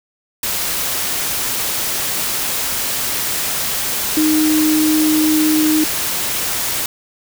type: tone in noise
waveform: sine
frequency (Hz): 309.4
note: D#4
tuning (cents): -10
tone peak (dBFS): -12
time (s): 4.17-5.84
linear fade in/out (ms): 2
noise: white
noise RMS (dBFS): -20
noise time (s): 0.43-6.86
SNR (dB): +5
effects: none